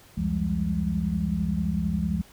sine tone cluster, 69.4 / 89.1 / 170.4 / 194.6 / 205.8 Hz, C#2 / F2 / F3 / G3 / G#3, +3 / +35 / -42 / -12 / -16 cents, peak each -31 / -35 / -27 / -35 / -28 dBFS, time 0.17-2.22 s, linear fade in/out 10 ms, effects pink hiss -53 dBFS RMS until 2.32 s

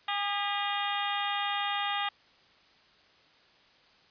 harmonic tone with a mistuned harmonic, 406.6 Hz, G#4, 37 cents flat, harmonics 2 / 3 / 4 / 5 / 6 / 7 / 8 / 9, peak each -33 / -35 / -41 / -37 / -41 / -39 / -38 / -40 dBFS, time 0.08-2.09 s, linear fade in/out 5 ms, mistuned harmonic 5, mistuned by -58 cents, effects white hiss -61 dBFS RMS until 4.1 s + resampled to 11025 Hz

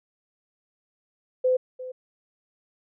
sine tone with echo, 510 Hz, C5, 44 cents flat, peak -18 dBFS, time 1.44-1.57 s, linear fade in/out 10 ms, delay 350 ms, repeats 1, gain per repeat -15 dB, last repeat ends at 1.92 s, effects none

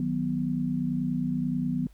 sine chord, B major, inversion first, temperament equal, 155.56 / 185 / 246.9 Hz, D#3 / F#3 / B3, 0 / 0 / 0 cents, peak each -31 / -31 / -28 dBFS, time 0-1.87 s, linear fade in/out 2 ms, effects added 50 Hz sine -50 dBFS peak until 1.93 s + pink hiss -65 dBFS RMS until 1.93 s

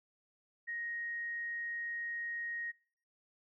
sine tone, 1874 Hz, A#6, 9 cents sharp, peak -37 dBFS, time 0.67-2.72 s, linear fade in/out 20 ms, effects noise-tail reverb RT60 0.6 s tail -26 dB re dry

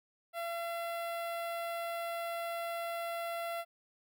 sawtooth tone with notch filter, 679 Hz, F5, 49 cents flat, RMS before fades -38 dBFS, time 0.33-3.65 s, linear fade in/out 50 ms, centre 6300 Hz, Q 0.73, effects none

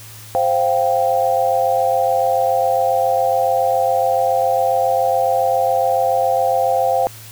sine chord, C suspended fourth, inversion none, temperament just, 523.3 / 697.7 / 784.9 Hz, C5 / F5 / G5, 0 / -2 / +2 cents, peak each -18 dBFS, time 0.35-7.07 s, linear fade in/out 0 ms, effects added 109 Hz sine -39 dBFS peak until 7.31 s + white hiss -39 dBFS RMS until 7.31 s

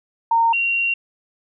sine tone pair in turn, 919 / 2754 Hz, A#5 / F7, -25 / -25 cents, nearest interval octave + perfect fifth, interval 1900 cents, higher second, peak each -13 / -17 dBFS, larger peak first, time 0.31-0.53 / 0.53-0.94 s, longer second, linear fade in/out 5 ms, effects none

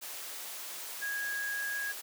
sine tone in noise, 1649 Hz, G#6, 13 cents flat, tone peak -33 dBFS, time 1.01-1.93 s, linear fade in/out 20 ms, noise white, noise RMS -42 dBFS, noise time 0.01-2.02 s, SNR +6 dB, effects high-pass 400 Hz 12 dB/octave

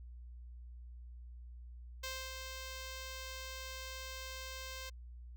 5% pulse tone with ADSR envelope, 523.3 Hz, C5, in tune, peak -28 dBFS, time 2.03-4.9 s, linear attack 10 ms, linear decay 270 ms, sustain -5 dB, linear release 11 ms, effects added 60 Hz sine -48 dBFS peak until 5.36 s

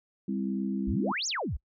sine chord, C major, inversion second, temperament equal with one note detuned, 199.19 / 261.6 / 329.6 Hz, G3 / C4 / E4, +28 / 0 / 0 cents, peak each -30 / -34 / -36 dBFS, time 0.28-1.12 s, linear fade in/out 5 ms
sine exponential two-way sweep, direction up then down, 47.38 to 7200 to 47.38 Hz, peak -29 dBFS, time 0.87-1.57 s, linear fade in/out 10 ms, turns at 1.27 s
effects noise-tail reverb RT60 0.1 s tail -24 dB re dry

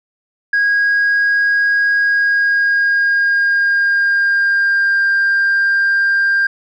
sine tone with pitch glide, 1642 to 1594.3 Hz, G#6 to G6, -20 to +29 cents, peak -9 dBFS, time 0.53-6.47 s, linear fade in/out 5 ms, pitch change -51 cents, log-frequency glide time 1.98-5.08 s, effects tanh soft clip ceiling -9 dBFS

